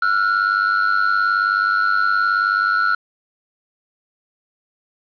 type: ring-modulated tone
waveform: triangle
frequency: 1396.9 Hz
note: F6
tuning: in tune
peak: -10 dBFS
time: 0.02-2.95 s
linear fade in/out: 5 ms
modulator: 49.5 Hz
effects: resampled to 11025 Hz + 7-bit